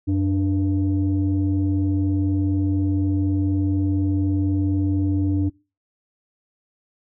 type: tone pair together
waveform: sine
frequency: 92.5 / 293.4 Hz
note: F#2 / D4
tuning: 0 / -2 cents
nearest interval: octave + minor sixth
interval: 1998 cents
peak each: -19 dBFS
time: 0.07-5.5 s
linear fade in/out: 20 ms
effects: noise-tail reverb RT60 0.3 s tail -23 dB re dry + tanh soft clip ceiling -13 dBFS